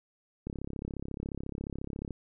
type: click train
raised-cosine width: 3 ms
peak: -24 dBFS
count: 57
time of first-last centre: 0.47-2.107 s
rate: 34.2 Hz
effects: none